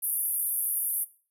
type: band-pass noise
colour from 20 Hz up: pink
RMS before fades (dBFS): -29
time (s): 0.02-1.05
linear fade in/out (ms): 20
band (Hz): 9700 to 14000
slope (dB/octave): 96
effects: noise-tail reverb RT60 0.4 s tail -18 dB re dry